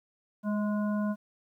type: harmonic tone with a mistuned harmonic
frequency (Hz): 207.7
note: G#3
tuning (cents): 0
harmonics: 1 / 3 / 5 / 7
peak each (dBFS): -27 / -37 / -41 / -44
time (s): 0.43-1.16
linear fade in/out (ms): 50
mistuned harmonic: 3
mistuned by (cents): +31
effects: 11-bit